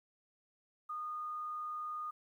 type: tone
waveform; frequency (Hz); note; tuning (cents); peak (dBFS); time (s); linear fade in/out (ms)
sine; 1227; D#6; -25; -38; 0.89-2.11; 10
effects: 12-bit